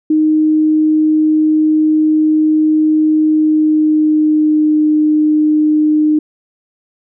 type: tone with pitch glide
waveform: sine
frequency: 309.8 to 305.2 Hz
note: D#4 to D#4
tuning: -7 to -33 cents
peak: -8 dBFS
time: 0.1-6.19 s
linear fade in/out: 5 ms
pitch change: -26 cents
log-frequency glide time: 3.26-4.85 s
effects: none